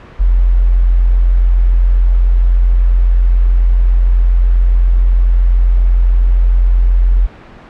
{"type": "tone", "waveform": "sine", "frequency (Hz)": 43.65, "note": "F1", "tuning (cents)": 0, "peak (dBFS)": -6, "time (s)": [0.19, 7.27], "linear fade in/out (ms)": 20, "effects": ["pink hiss -36 dBFS RMS until 7.69 s", "low-pass 2000 Hz 12 dB/octave"]}